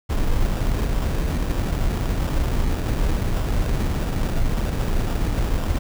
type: noise with sample-and-hold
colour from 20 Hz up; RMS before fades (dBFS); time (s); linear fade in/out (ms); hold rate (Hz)
brown; -21; 0.09-5.79; 10; 2100
effects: none